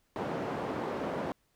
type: band-pass noise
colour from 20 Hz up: white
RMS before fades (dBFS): -35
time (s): 0.16-1.32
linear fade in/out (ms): 0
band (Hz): 150 to 690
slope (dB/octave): 12
effects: pink hiss -73 dBFS RMS until 1.55 s